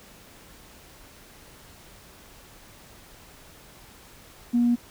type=tone; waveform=sine; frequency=239.6 Hz; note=A#3; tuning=48 cents sharp; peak=-17 dBFS; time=4.53-4.76 s; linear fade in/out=20 ms; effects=tanh soft clip ceiling -13 dBFS + pink hiss -50 dBFS RMS until 4.9 s